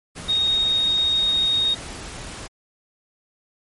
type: tone in noise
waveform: sine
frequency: 3729 Hz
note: A#7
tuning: in tune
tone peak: -17 dBFS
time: 0.28-1.75 s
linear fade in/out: 20 ms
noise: pink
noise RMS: -35 dBFS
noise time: 0.15-2.48 s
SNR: +15 dB
effects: MP3 48 kbps